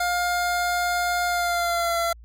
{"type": "tone with pitch glide", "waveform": "25% pulse", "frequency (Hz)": [707, 678.6], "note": ["F5", "F5"], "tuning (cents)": [21, -50], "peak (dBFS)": -18, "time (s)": [0, 2.13], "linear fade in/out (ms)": 5, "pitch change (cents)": -71, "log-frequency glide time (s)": [1.27, 1.97], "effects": ["added 57 Hz sine -43 dBFS peak until 2.24 s", "AAC 64 kbps"]}